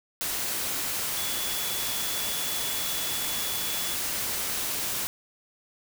sine tone in noise, 3416 Hz, G#7, 48 cents sharp, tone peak -36 dBFS, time 1.17-3.95 s, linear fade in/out 0 ms, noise white, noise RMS -30 dBFS, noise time 0.21-5.07 s, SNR -9 dB, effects none

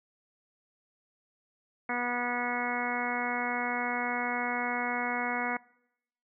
harmonic tone, 243.6 Hz, B3, 24 cents flat, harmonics 1 / 2 / 3 / 4 / 5 / 6 / 7 / 8 / 9, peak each -37 / -40 / -36 / -38 / -40 / -38 / -40 / -39 / -36 dBFS, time 1.89-5.57 s, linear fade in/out 5 ms, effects noise-tail reverb RT60 0.8 s tail -23 dB re dry

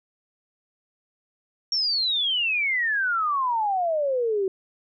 sine exponential sweep, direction down, 5588 to 372.4 Hz, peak -21 dBFS, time 1.72-4.48 s, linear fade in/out 2 ms, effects none

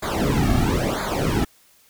brown noise with flanger, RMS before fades -21 dBFS, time 0.02-1.45 s, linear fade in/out 10 ms, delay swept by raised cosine 0.35 to 2.05 ms, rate 1 Hz, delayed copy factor -0.95, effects white hiss -56 dBFS RMS until 1.89 s

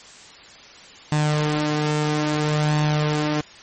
sawtooth tone with flanger, 150.9 Hz, D3, 47 cents sharp, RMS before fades -21 dBFS, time 1.12-3.41 s, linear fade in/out 2 ms, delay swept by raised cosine 1.1 to 4.4 ms, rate 0.6 Hz, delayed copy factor +0.5, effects white hiss -44 dBFS RMS until 3.62 s + MP3 32 kbps

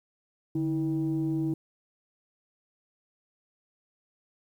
sine tone pair together, 147 / 321.7 Hz, D3 / E4, +2 / -42 cents, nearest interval octave + major second, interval 1356 cents, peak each -29 / -26 dBFS, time 0.55-1.54 s, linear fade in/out 5 ms, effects tanh soft clip ceiling -21 dBFS + 10-bit

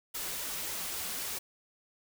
white noise with flanger, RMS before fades -37 dBFS, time 0.14-1.39 s, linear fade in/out 10 ms, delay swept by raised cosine 2 to 5.4 ms, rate 3.6 Hz, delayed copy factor +0.5, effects none

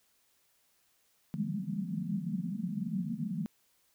white band-pass noise, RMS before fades -35 dBFS, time 1.34-3.46 s, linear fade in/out 0 ms, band 150 to 230 Hz, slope 96 dB/octave, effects white hiss -71 dBFS RMS until 3.94 s

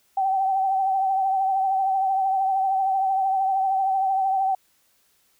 sine tone with vibrato, 770 Hz, G5, 31 cents flat, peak -19 dBFS, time 0.17-4.55 s, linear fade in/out 5 ms, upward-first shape triangle, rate 13 Hz, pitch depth 46 cents each way, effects white hiss -64 dBFS RMS until 5.39 s

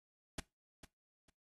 pink noise with echo, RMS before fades -39 dBFS, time 0.38-0.4 s, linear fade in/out 5 ms, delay 450 ms, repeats 2, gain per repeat -13 dB, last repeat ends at 1.3 s, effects noise-tail reverb RT60 0.2 s tail -20 dB re dry + AAC 32 kbps

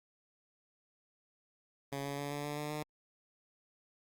10% pulse tone with pitch steps, 139.4 / 141.26 / 143.15 / 145.07 / 147.01 / 148.97 / 150.97 Hz, C#3 / C#3 / D3 / D3 / D3 / D3 / D3, +10 / +33 / -44 / -21 / +2 / +25 / +48 cents, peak -29 dBFS, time 1.92-2.83 s, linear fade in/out 5 ms, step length 130 ms, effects Opus 48 kbps

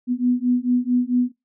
sine beating tone pair, 244.9 / 249.4 Hz, B3 / B3, -14 / +17 cents, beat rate 4.5 Hz, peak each -20 dBFS, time 0.07-1.32 s, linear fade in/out 50 ms, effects noise-tail reverb RT60 0.2 s tail -20 dB re dry

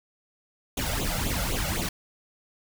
pink noise with flanger, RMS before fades -28 dBFS, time 0.77-1.89 s, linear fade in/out 5 ms, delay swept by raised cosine 0.28 to 1.48 ms, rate 3.9 Hz, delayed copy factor +0.8, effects none

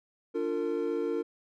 triangle chord, Bb major, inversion first, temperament equal with one note detuned, 293.7 / 349.2 / 456 Hz, D4 / F4 / Bb4, 0 / 0 / -38 cents, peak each -33 / -31 / -29 dBFS, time 0.34-1.23 s, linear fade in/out 20 ms, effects none

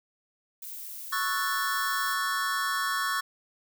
violet noise, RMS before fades -40 dBFS, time 0.62-2.14 s, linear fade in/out 5 ms
square chord, F# minor seventh, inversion second, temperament equal, 1108.7 / 1318.5 / 1480 / 1760 Hz, C#6 / E6 / F#6 / A6, 0 / 0 / 0 / 0 cents, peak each -31 / -36 / -34 / -33 dBFS, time 1.12-3.21 s, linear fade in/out 10 ms
effects none

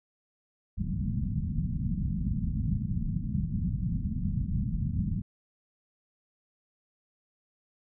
white low-pass noise, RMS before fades -30 dBFS, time 0.77-5.22 s, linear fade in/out 20 ms, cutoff 210 Hz, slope 48 dB/octave, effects none

